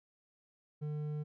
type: tone with hard clipping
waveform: sine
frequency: 150 Hz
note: D3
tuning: 37 cents sharp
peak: -37 dBFS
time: 0.81-1.24 s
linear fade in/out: 20 ms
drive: 6 dB
effects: none